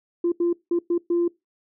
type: tone bursts at uneven times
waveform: sine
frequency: 344.9 Hz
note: F4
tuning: 22 cents flat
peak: -17 dBFS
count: 5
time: 0.24-0.32 / 0.4-0.53 / 0.71-0.79 / 0.9-0.98 / 1.1-1.28 s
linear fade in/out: 5 ms
effects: noise-tail reverb RT60 0.2 s tail -23 dB re dry + tanh soft clip ceiling -15 dBFS